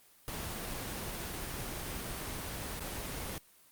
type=noise with dropouts; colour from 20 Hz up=pink; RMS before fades=-39 dBFS; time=0.28-3.38 s; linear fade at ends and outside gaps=0 ms; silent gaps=2.796-2.806 s; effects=white hiss -62 dBFS RMS until 3.71 s + Opus 24 kbps